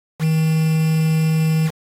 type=tone with quantisation; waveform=triangle; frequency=158.9 Hz; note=D#3; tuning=37 cents sharp; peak=-12 dBFS; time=0.19-1.71 s; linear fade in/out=50 ms; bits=5; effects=AAC 48 kbps